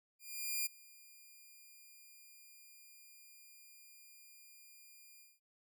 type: tone with ADSR envelope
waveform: 5% pulse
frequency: 2410 Hz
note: D7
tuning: 44 cents sharp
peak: -24 dBFS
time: 0.19-5.4 s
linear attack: 470 ms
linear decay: 13 ms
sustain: -24 dB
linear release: 200 ms
effects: none